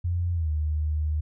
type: tone with pitch glide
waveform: sine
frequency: 87.31 to 76.45 Hz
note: F2 to D#2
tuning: 0 to -30 cents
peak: -23 dBFS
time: 0.04-1.21 s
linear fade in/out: 10 ms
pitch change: -230 cents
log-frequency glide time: 0.33-0.5 s
effects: none